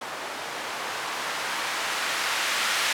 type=noise with low-pass filter sweep; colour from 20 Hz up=violet; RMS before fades=-29 dBFS; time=0.01-2.93 s; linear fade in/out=5 ms; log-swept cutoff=750 to 1800 Hz; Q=0.79; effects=none